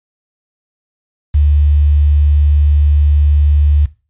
sine tone with quantisation, 73.42 Hz, D2, in tune, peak -7 dBFS, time 1.34-3.86 s, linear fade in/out 10 ms, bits 6, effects noise-tail reverb RT60 0.3 s tail -17 dB re dry + resampled to 8000 Hz

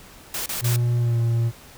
white noise bursts, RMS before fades -28 dBFS, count 3, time 0.34-0.762 s, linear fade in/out 2 ms, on 120 ms, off 31 ms
triangle tone with pitch glide, 120 to 116.45 Hz, B2 to A#2, -49 to -1 cents, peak -16 dBFS, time 0.61-1.52 s, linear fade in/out 50 ms, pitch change -52 cents, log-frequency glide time 0.99-1.19 s
effects pink hiss -46 dBFS RMS until 1.77 s

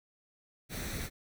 pink noise with comb filter, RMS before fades -38 dBFS, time 0.69-1.1 s, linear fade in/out 50 ms, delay 0.5 ms, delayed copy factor +0.55, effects none

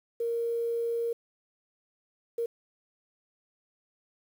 sine tone bursts at uneven times, 466.2 Hz, A#4, in tune, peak -27 dBFS, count 2, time 0.2-1.13 / 2.38-2.46 s, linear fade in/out 5 ms, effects 9-bit

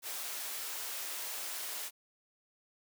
white high-pass noise, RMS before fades -40 dBFS, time 0.02-1.91 s, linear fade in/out 50 ms, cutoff 460 Hz, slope 12 dB/octave, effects none

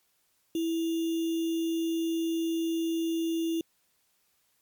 sine tone with sample-and-hold, 329.6 Hz, E4, in tune, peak -26 dBFS, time 0.55-3.61 s, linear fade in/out 2 ms, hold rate 3150 Hz, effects white hiss -71 dBFS RMS until 4.61 s + MP3 96 kbps

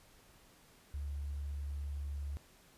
sine tone with sample-and-hold, 71.5 Hz, D2, 46 cents flat, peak -37 dBFS, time 0.94-2.37 s, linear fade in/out 0 ms, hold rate 11025 Hz, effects pink hiss -63 dBFS RMS until 2.77 s + resampled to 32000 Hz

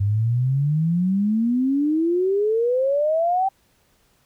sine exponential sweep, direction up, 98 to 784 Hz, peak -17 dBFS, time 0-3.49 s, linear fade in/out 10 ms, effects pink hiss -62 dBFS RMS until 4.25 s

